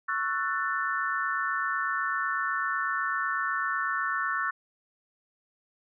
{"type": "chord", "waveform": "sine", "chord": "F# minor seventh", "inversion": "second", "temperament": "just", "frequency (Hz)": [1110, 1332, 1480, 1776], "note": ["C#6", "E6", "F#6", "A6"], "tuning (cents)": [2, 18, 0, 16], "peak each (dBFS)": -32, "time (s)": [0.08, 4.51], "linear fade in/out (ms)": 10, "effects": []}